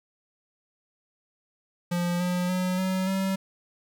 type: tone with pitch steps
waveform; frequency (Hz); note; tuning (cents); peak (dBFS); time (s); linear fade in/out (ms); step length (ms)
square; 174.9 / 178.99 / 183.17 / 187.45 / 191.83; F3 / F3 / F#3 / F#3 / G3; +3 / +43 / -17 / +23 / -37; -25; 1.91-3.36; 10; 290
effects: 10-bit